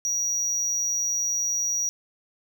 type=tone; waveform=triangle; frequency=5770 Hz; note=F#8; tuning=44 cents flat; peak=-22 dBFS; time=0.05-1.89 s; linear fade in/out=0 ms; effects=none